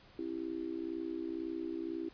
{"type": "tone with amplitude modulation", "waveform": "sine", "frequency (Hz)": 329.6, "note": "E4", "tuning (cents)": 0, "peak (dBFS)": -32, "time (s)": [0.19, 2.09], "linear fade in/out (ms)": 2, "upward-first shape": "sine", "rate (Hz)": 62, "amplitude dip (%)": 95, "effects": ["pink hiss -60 dBFS RMS until 2.13 s", "resampled to 11025 Hz"]}